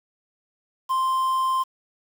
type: tone with quantisation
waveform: triangle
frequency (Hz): 1046.5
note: C6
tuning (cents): 0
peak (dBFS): -18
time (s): 0.89-1.64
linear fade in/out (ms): 20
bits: 7
effects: none